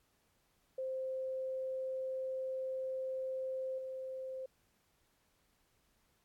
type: tone with level steps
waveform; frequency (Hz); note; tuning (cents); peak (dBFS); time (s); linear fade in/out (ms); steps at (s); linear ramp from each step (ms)
sine; 523; C5; -1; -36 / -40; 0.78-4.46; 5; 3.78; 5
effects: pink hiss -75 dBFS RMS until 6.24 s + AAC 64 kbps